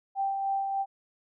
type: tone with tremolo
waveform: sine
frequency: 784 Hz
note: G5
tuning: in tune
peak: -25 dBFS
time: 0.15-0.86 s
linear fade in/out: 50 ms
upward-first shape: sine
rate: 3.3 Hz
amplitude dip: 35%
effects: none